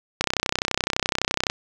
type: click train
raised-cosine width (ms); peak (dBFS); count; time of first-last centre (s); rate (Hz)
0.2; -3; 42; 0.21-1.499; 31.8
effects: none